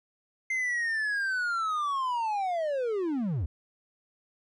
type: linear sweep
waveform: triangle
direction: down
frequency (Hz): 2093 to 65.4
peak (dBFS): -25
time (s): 0.5-3.46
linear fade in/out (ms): 5
effects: resampled to 24000 Hz